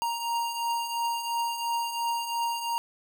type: beating tone pair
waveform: square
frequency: 932.3 / 935.2 Hz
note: A#5 / A#5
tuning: 0 / +5 cents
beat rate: 2.9 Hz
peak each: -36 / -29 dBFS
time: 0.02-2.78 s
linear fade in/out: 0 ms
effects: none